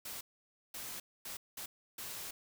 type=noise bursts at uneven times; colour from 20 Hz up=white; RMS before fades=-44 dBFS; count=5; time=0.05-0.21 / 0.74-1 / 1.25-1.37 / 1.57-1.66 / 1.98-2.31 s; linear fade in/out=5 ms; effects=none